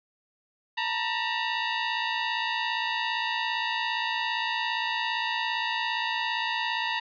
15% pulse tone pair together, 901.5 / 959 Hz, A5 / A#5, +42 / +49 cents, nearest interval minor second, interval 107 cents, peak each -23 dBFS, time 0.77-7 s, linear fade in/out 10 ms, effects resampled to 11025 Hz

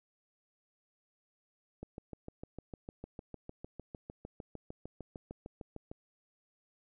click train, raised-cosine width 2 ms, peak -30 dBFS, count 28, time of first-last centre 1.83-5.915 s, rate 6.61 Hz, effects none

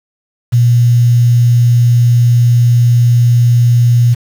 sine tone with quantisation, 120 Hz, B2, 49 cents flat, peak -5 dBFS, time 0.52-4.15 s, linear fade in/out 20 ms, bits 5, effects none

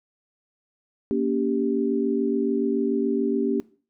sine chord, G diminished, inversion first, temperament just, 235.2 / 282.2 / 392 Hz, Bb3 / Db4 / G4, +16 / +31 / 0 cents, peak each -25 dBFS, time 1.11-3.6 s, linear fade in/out 0 ms, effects noise-tail reverb RT60 0.4 s tail -20 dB re dry

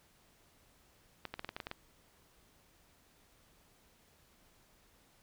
clicks, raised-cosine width 0.3 ms, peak -24 dBFS, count 9, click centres 1.253 / 1.34 / 1.394 / 1.446 / 1.491 / 1.565 / 1.602 / 1.669 / 1.714 s, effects pink hiss -67 dBFS RMS until 5.22 s

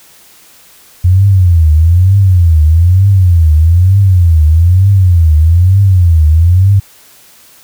sine tone with vibrato, 87.31 Hz, F2, in tune, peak -3 dBFS, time 1.04-6.8 s, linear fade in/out 10 ms, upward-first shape triangle, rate 1.1 Hz, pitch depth 250 cents each way, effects white hiss -41 dBFS RMS until 7.63 s

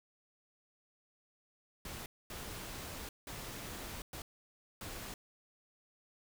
pink noise bursts at uneven times, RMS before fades -45 dBFS, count 5, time 1.85-2.06 / 2.3-3.09 / 3.27-4.02 / 4.13-4.22 / 4.81-5.14 s, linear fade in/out 2 ms, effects none

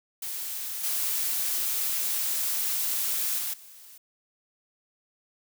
blue noise with level steps, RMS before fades -34 / -28 / -31 / -49 dBFS, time 0.22-3.98 s, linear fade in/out 5 ms, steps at 0.83 / 3.38 / 3.53 s, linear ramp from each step 10 ms, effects none

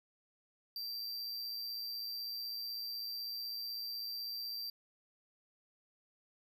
square tone with amplitude modulation, 4699 Hz, D8, in tune, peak -38 dBFS, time 0.76-4.7 s, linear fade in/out 2 ms, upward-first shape sine, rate 116 Hz, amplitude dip 40%, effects none

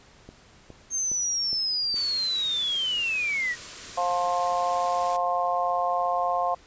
click train, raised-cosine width 2 ms, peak -29 dBFS, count 5, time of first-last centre 0.29-1.943 s, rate 2.42 Hz
sine linear sweep, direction down, 6410 to 1864.7 Hz, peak -24 dBFS, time 0.9-3.56 s, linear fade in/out 50 ms
white band-stop noise, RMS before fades -39 dBFS, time 1.95-5.17 s, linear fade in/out 10 ms, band 680 to 960 Hz, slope 96 dB/octave
harmonic tone, 176.7 Hz, F3, 21 cents sharp, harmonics 3 / 4 / 5 / 6, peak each -31 / -25 / -32 / -28 dBFS, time 3.97-6.55 s, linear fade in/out 10 ms
effects pink hiss -54 dBFS RMS until 6.66 s + resampled to 16000 Hz

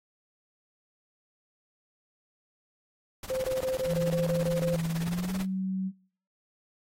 pink noise with tremolo, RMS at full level -37 dBFS, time 3.23-5.45 s, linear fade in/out 2 ms, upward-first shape triangle, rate 18 Hz, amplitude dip 100%
sine tone bursts, 520 Hz, C5, 11 cents flat, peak -27 dBFS, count 9, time 3.3-4.76 s, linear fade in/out 0 ms, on 140 ms, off 25 ms
sine tone with pitch glide, 164.81 to 189.32 Hz, E3 to F#3, 0 to +40 cents, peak -28 dBFS, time 3.86-5.92 s, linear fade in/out 50 ms, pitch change +240 cents, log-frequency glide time 4.98-5.38 s
effects noise-tail reverb RT60 0.6 s tail -25 dB re dry + AAC 48 kbps

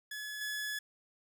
sawtooth tone with level steps, 1704 Hz, G#6, 44 cents sharp, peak -36 / -32 dBFS, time 0.11-0.79 s, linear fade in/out 5 ms, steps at 0.41 s, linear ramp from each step 2 ms, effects none

